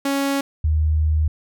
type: tone pair in turn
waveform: sawtooth / sine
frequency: 277.2 / 77.54 Hz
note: C#4 / D#2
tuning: 0 / -5 cents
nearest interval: octave + minor seventh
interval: 2205 cents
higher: first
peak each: -15 dBFS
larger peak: neither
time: 0.05-0.41 / 0.64-1.28 s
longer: second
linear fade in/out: 5 ms
effects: none